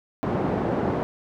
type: band-pass noise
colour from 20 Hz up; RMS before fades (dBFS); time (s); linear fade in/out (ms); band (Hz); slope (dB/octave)
pink; -25; 0.23-1.03; 0; 140 to 790; 12
effects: none